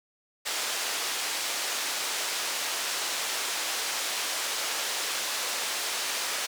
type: band-pass noise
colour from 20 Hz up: white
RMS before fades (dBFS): -31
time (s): 0.45-6.47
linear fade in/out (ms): 20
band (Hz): 460 to 6900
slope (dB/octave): 12
effects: none